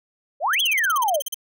sine exponential two-way sweep, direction up then down, 524 to 3431 to 524 Hz, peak -18 dBFS, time 0.4-1.22 s, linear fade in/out 50 ms, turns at 0.61 s
10% pulse tone bursts, 3133 Hz, G7, 2 cents flat, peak -16 dBFS, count 14, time 0.53-1.344 s, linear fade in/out 5 ms, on 21 ms, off 40 ms
effects none

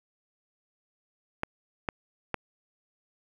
clicks, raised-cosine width 0.5 ms, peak -13 dBFS, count 3, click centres 1.434 / 1.888 / 2.343 s, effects 8-bit

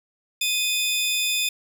sawtooth tone pair together, 2500 / 3542 Hz, D#7 / A7, +8 / +11 cents, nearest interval tritone, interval 603 cents, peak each -21 dBFS, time 0.41-1.49 s, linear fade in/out 5 ms, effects 9-bit

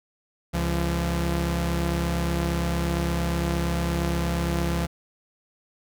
sawtooth tone pair together, 68.65 / 170.7 Hz, C#2 / F3, -16 / -39 cents, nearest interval octave + major third, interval 1577 cents, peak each -22 dBFS, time 0.53-4.87 s, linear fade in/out 20 ms, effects none

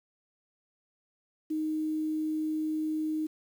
sine tone with quantisation, 311.1 Hz, D#4, in tune, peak -28 dBFS, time 1.5-3.27 s, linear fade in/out 10 ms, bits 9, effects none

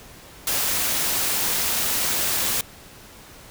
white noise, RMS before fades -23 dBFS, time 0.47-2.61 s, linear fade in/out 2 ms, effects pink hiss -45 dBFS RMS until 3.5 s

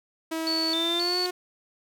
sawtooth tone with pitch glide, 323.2 to 360.7 Hz, E4 to F#4, -34 to -44 cents, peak -24 dBFS, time 0.31-1.31 s, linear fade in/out 10 ms, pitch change +190 cents, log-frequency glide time 0.71-1.18 s
sine tone with vibrato, 3995 Hz, B7, 19 cents sharp, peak -25 dBFS, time 0.47-1.26 s, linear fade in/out 0 ms, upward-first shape square, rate 1.9 Hz, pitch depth 190 cents each way
effects none

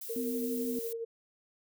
violet noise, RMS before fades -42 dBFS, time 0.01-0.93 s, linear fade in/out 5 ms
sine tone with tremolo, 459 Hz, A#4, 27 cents flat, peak -33 dBFS, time 0.09-1.05 s, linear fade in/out 10 ms, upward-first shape sine, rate 12 Hz, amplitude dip 45%
sine tone with vibrato, 251.3 Hz, B3, 30 cents sharp, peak -33 dBFS, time 0.16-0.79 s, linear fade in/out 2 ms, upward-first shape triangle, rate 6.6 Hz, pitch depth 25 cents each way
effects none

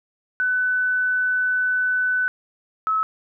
sine tone pair in turn, 1500 / 1294 Hz, F#6 / E6, +23 / -32 cents, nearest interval minor third, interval 255 cents, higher first, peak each -18 dBFS, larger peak neither, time 0.4-2.28 / 2.87-3.03 s, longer first, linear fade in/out 0 ms, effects none

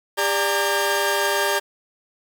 sawtooth tone cluster, 401 / 587 / 919 / 1610 Hz, G4 / D5 / A#5 / G6, +39 / -1 / -25 / +46 cents, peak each -21 dBFS, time 0.17-1.6 s, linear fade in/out 20 ms, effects 8-bit

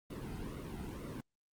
brown noise with flanger, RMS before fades -43 dBFS, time 0.1-1.21 s, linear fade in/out 5 ms, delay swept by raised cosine 1.2 to 1.79 ms, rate 2.1 Hz, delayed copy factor -0.9, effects Opus 32 kbps

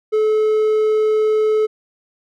triangle tone, 431.6 Hz, A4, 33 cents flat, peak -11 dBFS, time 0.12-1.67 s, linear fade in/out 20 ms, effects none

